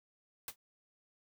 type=noise with exponential decay; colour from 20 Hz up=white; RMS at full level=-37 dBFS; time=0.48-0.56 s; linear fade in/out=2 ms; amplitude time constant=16 ms; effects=none